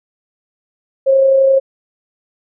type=tone with amplitude modulation; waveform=sine; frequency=538 Hz; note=C5; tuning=48 cents sharp; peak=-6 dBFS; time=1.06-1.6 s; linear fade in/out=20 ms; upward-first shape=sine; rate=31.6 Hz; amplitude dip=30%; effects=none